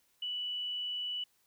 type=tone; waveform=sine; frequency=2960 Hz; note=F#7; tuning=in tune; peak=-34 dBFS; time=0.22-1.24 s; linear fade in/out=5 ms; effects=white hiss -72 dBFS RMS until 1.46 s